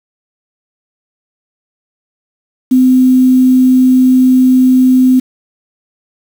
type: tone with quantisation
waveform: sine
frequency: 256.1 Hz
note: C4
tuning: 37 cents flat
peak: -4 dBFS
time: 2.71-5.2 s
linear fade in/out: 10 ms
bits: 5
effects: none